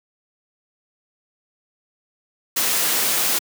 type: noise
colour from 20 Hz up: white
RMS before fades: -20 dBFS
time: 2.56-3.39 s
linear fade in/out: 10 ms
effects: high-pass 200 Hz 12 dB/octave